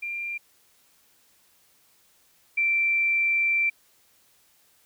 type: tone pair in turn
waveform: sine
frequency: 2383 / 2347 Hz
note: D7 / D7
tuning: +25 / -2 cents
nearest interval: unison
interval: 27 cents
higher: first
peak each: -29 / -20 dBFS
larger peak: second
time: 0.02-0.38 / 2.57-3.7 s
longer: second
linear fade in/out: 10 ms
effects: white hiss -62 dBFS RMS until 4.85 s